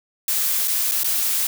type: noise with dropouts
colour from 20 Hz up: blue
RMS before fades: -21 dBFS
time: 0.28-1.47 s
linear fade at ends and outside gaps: 2 ms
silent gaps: 0.675-0.679 / 0.913-0.918 / 1.034-1.044 s
effects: none